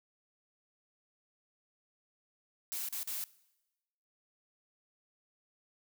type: noise with dropouts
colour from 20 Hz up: blue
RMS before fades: -38 dBFS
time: 2.72-3.24 s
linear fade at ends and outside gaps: 0 ms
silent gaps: 2.887-2.926 / 3.031-3.074 s
effects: noise-tail reverb RT60 1.0 s tail -21 dB re dry